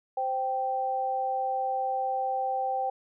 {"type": "tone pair together", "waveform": "sine", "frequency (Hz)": [521, 780.6], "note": ["C5", "G5"], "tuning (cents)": [-7, -8], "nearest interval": "perfect fifth", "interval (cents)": 699, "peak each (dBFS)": [-33, -27], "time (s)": [0.17, 2.9], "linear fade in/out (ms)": 5, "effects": []}